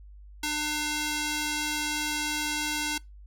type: tone with band-pass filter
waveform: square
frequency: 300.5 Hz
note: D4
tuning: 40 cents sharp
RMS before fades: -30 dBFS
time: 0.43-2.98 s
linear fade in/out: 5 ms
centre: 5600 Hz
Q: 0.51
effects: noise-tail reverb RT60 0.2 s tail -24 dB re dry + added 50 Hz sine -45 dBFS peak until 3.26 s